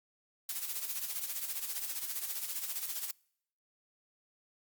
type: noise with tremolo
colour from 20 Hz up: blue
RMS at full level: -35 dBFS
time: 0.49-3.11 s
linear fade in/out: 2 ms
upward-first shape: sine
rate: 15 Hz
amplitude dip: 65%
effects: noise-tail reverb RT60 0.7 s tail -26 dB re dry + Opus 48 kbps